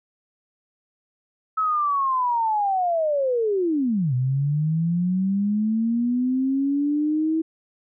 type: linear two-way sweep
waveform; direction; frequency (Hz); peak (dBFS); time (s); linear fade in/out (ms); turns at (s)
sine; down then up; 1300 to 123.47 to 323.9; -19; 1.57-7.42; 10; 4.14
effects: none